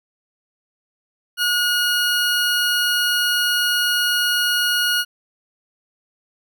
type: tone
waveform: 20% pulse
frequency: 1444 Hz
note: F#6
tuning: 43 cents flat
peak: -12 dBFS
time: 1.37-5.05 s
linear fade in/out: 50 ms
effects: none